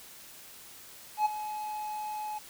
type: tone with ADSR envelope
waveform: triangle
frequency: 849 Hz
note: G#5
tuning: 38 cents sharp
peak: -19 dBFS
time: 1.17-2.39 s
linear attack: 84 ms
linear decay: 16 ms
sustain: -13 dB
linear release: 13 ms
effects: white hiss -50 dBFS RMS until 2.49 s